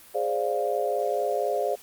sine chord, D half-diminished seventh, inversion second, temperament equal, 415.3 / 523.3 / 587.3 / 698.5 Hz, Ab4 / C5 / D5 / F5, 0 / 0 / 0 / 0 cents, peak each -29 dBFS, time 0.14-1.76 s, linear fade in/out 20 ms, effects white hiss -50 dBFS RMS until 1.82 s + Opus 32 kbps

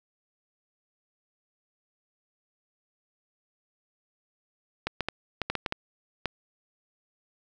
clicks, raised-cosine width 0.3 ms, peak -12 dBFS, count 9, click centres 4.87 / 5.007 / 5.086 / 5.417 / 5.5 / 5.553 / 5.662 / 5.724 / 6.257 s, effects none

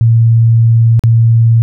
sine tone with dropouts, 114.8 Hz, A#2, 26 cents flat, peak -4 dBFS, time 0.01-1.62 s, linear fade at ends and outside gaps 0 ms, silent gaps 0.994-1.037 s, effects none

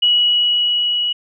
sine tone with level ramp, 2923 Hz, F#7, 22 cents flat, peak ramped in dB -10 to -16 dBFS, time 0.02-1.13 s, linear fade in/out 10 ms, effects none

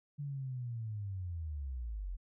sine linear sweep, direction down, 146.5 to 41.48 Hz, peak -37 dBFS, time 0.18-2.17 s, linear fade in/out 20 ms, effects none

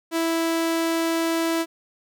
sawtooth tone, 329.6 Hz, E4, in tune, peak -17 dBFS, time 0.11-1.66 s, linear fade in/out 50 ms, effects none

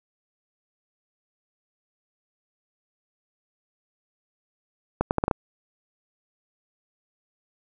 accelerating click train, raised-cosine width 1 ms, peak -7 dBFS, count 6, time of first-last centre 5.01-5.312 s, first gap 99 ms, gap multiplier 0.75, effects none

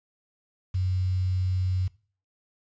sine tone with quantisation, 92.5 Hz, F#2, in tune, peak -23 dBFS, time 0.74-1.88 s, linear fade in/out 10 ms, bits 8, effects noise-tail reverb RT60 0.4 s tail -20 dB re dry + resampled to 16000 Hz

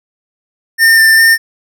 square tone with vibrato, 1800 Hz, A6, 39 cents sharp, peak -5 dBFS, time 0.78-1.38 s, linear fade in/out 50 ms, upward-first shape square, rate 2.5 Hz, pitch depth 11 cents each way, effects none

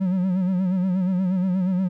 triangle tone with vibrato, 185 Hz, F#3, in tune, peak -17 dBFS, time 0-1.89 s, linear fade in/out 20 ms, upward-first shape sine, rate 8.4 Hz, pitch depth 70 cents each way, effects none

